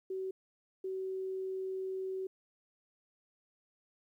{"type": "tone bursts at uneven times", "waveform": "sine", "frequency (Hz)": 378.9, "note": "F#4", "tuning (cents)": 41, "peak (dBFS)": -35, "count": 2, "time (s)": [[0.1, 0.31], [0.84, 2.27]], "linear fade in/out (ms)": 5, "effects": ["12-bit"]}